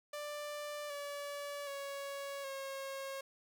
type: tone with pitch steps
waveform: sawtooth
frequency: 590 / 573.9 / 558.2 / 542.9 Hz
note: D5 / D5 / C#5 / C#5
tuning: +8 / -40 / +12 / -36 cents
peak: -37 dBFS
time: 0.13-3.21 s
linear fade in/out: 5 ms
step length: 770 ms
effects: 12-bit